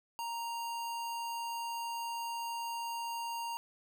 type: tone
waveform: square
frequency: 932.3 Hz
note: A#5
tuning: in tune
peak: -37 dBFS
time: 0.19-3.57 s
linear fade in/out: 0 ms
effects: none